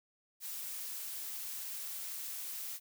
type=noise; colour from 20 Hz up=blue; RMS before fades=-42 dBFS; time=0.4-2.8 s; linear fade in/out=50 ms; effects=none